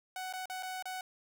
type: tone with dropouts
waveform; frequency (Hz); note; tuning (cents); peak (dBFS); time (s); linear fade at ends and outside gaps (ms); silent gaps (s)
sawtooth; 745; F#5; +12; -34; 0.16-1.01; 2; 0.327-0.336 / 0.457-0.498 / 0.626-0.631 / 0.825-0.855
effects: none